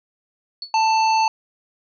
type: tone with exponential decay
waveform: sine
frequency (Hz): 4429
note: C#8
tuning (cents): -2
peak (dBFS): -24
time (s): 0.62-0.75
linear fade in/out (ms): 2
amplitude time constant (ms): 27
type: harmonic tone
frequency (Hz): 885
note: A5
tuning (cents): +10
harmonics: 1 / 3 / 5 / 7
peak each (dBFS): -15 / -26 / -28 / -35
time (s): 0.74-1.28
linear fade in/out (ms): 2
effects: none